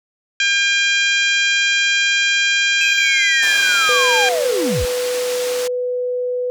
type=harmonic tone; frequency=802 Hz; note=G5; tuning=39 cents sharp; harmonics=2 / 3 / 4 / 5 / 6 / 7 / 8 / 9; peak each=-18 / -18 / -20 / -27 / -30 / -30 / -32 / -29 dBFS; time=0.4-4.29 s; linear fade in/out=2 ms
type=linear sweep; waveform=triangle; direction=down; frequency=2587 to 36.71 Hz; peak=-17 dBFS; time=2.81-4.85 s; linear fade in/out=0 ms
type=band-pass noise; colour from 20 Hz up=white; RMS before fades=-28 dBFS; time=3.42-5.68 s; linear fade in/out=10 ms; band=300 to 7300 Hz; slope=12 dB/octave
type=tone; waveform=sine; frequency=496.2 Hz; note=B4; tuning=8 cents sharp; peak=-18 dBFS; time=3.89-6.5 s; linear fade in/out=0 ms
effects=none